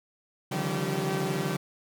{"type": "tone cluster", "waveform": "sawtooth", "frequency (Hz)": [140.4, 152.9, 171.8, 193, 385.2], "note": ["C#3", "D#3", "F3", "G3", "G4"], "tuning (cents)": [22, -30, -28, -27, -30], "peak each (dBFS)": -30, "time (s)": [0.51, 1.57], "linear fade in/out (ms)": 10, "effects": []}